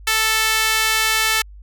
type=tone with high-pass filter; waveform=sawtooth; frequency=440 Hz; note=A4; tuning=in tune; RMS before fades=-18 dBFS; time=0.07-1.42 s; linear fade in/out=5 ms; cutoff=1800 Hz; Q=1; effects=added 50 Hz sine -37 dBFS peak until 1.62 s